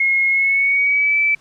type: tone with pitch glide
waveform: sine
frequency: 2160 to 2315 Hz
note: C#7 to D7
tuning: -45 to -25 cents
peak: -13 dBFS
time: 0-1.35 s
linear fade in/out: 5 ms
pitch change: +120 cents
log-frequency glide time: 0.29-1.18 s
effects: pink hiss -53 dBFS RMS until 1.4 s + low-pass 8000 Hz 12 dB/octave